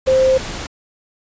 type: tone in noise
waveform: sine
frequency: 523.3 Hz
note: C5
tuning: in tune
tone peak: -10 dBFS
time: 0.07-0.38 s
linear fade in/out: 10 ms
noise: pink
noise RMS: -27 dBFS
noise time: 0.06-0.67 s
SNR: +14 dB
effects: resampled to 16000 Hz